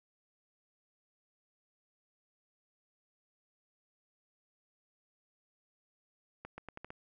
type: accelerating click train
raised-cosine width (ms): 0.5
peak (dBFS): -29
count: 6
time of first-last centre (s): 6.45-6.904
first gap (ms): 130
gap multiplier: 0.82
effects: none